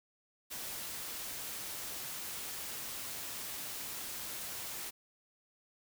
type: noise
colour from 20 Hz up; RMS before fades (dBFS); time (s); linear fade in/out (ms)
white; -42; 0.5-4.91; 20
effects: none